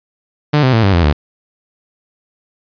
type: tone with pitch steps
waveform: sawtooth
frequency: 148.8 / 129.54 / 112.77 / 98.17 / 85.46 / 74.4 Hz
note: D3 / C3 / A2 / G2 / F2 / D2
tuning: +23 / -17 / +43 / +3 / -37 / +23 cents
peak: -5 dBFS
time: 0.53-1.13 s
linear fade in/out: 10 ms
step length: 100 ms
effects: resampled to 11025 Hz